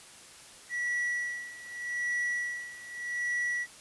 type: tone with tremolo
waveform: triangle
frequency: 1942 Hz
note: B6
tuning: 30 cents flat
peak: -26 dBFS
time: 0.69-3.67 s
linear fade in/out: 50 ms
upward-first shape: sine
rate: 0.83 Hz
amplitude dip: 85%
effects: white hiss -51 dBFS RMS until 3.8 s + resampled to 24000 Hz